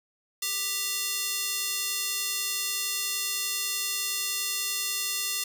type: tone with high-pass filter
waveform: square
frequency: 394.8 Hz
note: G4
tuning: 12 cents sharp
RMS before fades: -30 dBFS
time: 0.42-5.44 s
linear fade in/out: 5 ms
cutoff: 4000 Hz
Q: 0.75
effects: none